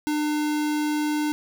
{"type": "tone", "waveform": "square", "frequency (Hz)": 300, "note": "D4", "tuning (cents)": 37, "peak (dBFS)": -23, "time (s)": [0.07, 1.32], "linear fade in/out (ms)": 0, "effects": []}